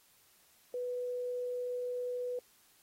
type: tone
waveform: sine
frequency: 493.9 Hz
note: B4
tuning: in tune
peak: -34 dBFS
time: 0.74-2.39 s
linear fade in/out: 2 ms
effects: white hiss -66 dBFS RMS until 2.82 s + AAC 48 kbps